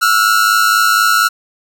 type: tone pair together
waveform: 45% pulse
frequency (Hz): 1327.9 / 1432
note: E6 / F6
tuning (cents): +12 / +43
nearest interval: minor second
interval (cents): 131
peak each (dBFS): -12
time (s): 0.01-1.29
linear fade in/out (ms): 20
effects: none